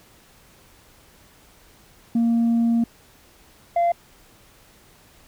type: tone pair in turn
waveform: sine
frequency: 232.3 / 688.5 Hz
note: A#3 / F5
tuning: -6 / -25 cents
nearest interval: octave + perfect fifth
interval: 1881 cents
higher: second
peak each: -14 dBFS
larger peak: neither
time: 2.15-2.84 / 3.76-3.92 s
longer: first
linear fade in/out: 5 ms
effects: tanh soft clip ceiling -15 dBFS + pink hiss -53 dBFS RMS until 5.27 s